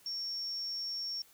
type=tone; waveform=sine; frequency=5490 Hz; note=F8; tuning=31 cents flat; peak=-35 dBFS; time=0.06-1.22 s; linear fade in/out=2 ms; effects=white hiss -62 dBFS RMS until 1.33 s